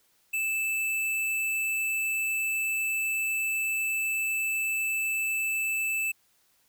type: tone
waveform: square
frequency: 2634 Hz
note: E7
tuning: 2 cents flat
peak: -27 dBFS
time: 0.33-6.12 s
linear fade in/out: 10 ms
effects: white hiss -67 dBFS RMS until 6.68 s